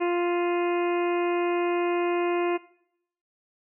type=harmonic tone with a mistuned harmonic; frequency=349.2 Hz; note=F4; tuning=in tune; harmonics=1 / 2 / 3 / 4 / 5 / 6 / 7 / 8; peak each=-23 / -31 / -33 / -42 / -42 / -40 / -38 / -45 dBFS; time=0-2.58 s; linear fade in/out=20 ms; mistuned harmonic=7; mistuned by=+30 cents; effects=noise-tail reverb RT60 0.7 s tail -19 dB re dry